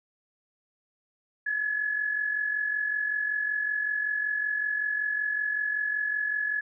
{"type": "tone with amplitude modulation", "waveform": "sine", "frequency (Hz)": 1700, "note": "G#6", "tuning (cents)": 40, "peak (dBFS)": -23, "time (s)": [1.46, 6.61], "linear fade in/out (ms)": 10, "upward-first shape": "sine", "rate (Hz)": 45.3, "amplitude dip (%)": 60, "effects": []}